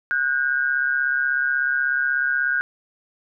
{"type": "tone pair together", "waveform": "sine", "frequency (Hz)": [1464.6, 1601], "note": ["F#6", "G6"], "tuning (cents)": [-18, 36], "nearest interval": "major second", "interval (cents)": 154, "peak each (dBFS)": [-21, -22], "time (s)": [0.11, 2.61], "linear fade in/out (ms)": 0, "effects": []}